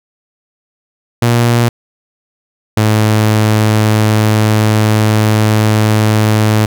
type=tone pair in turn; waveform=sawtooth; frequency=118.3 / 107.88 Hz; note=A#2 / A2; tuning=+26 / -34 cents; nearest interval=major second; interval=160 cents; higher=first; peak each=-4 dBFS; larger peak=neither; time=1.22-1.69 / 2.77-6.66 s; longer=second; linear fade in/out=5 ms; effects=none